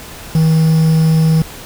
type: tone with quantisation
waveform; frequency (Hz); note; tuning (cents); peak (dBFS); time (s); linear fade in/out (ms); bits
triangle; 160; D#3; +49; -6; 0.35-1.42; 2; 5
effects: pink hiss -32 dBFS RMS until 1.65 s